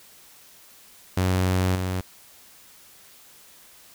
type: tone with level steps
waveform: sawtooth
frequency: 92.5 Hz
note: F#2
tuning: in tune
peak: -16 / -21 dBFS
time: 1.17-2.01 s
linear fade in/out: 5 ms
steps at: 1.75 s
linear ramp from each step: 5 ms
effects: white hiss -51 dBFS RMS until 3.94 s